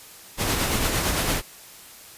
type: noise with tremolo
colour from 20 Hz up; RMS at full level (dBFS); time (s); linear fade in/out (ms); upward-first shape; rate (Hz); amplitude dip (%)
pink; -22; 0.37-1.42; 50; sine; 8.8; 35
effects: white hiss -45 dBFS RMS until 2.17 s + resampled to 32000 Hz